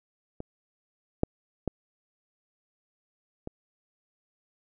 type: clicks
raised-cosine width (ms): 2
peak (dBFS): -23 / -9 / -14 / -22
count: 4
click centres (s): 0.404 / 1.234 / 1.677 / 3.474
effects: none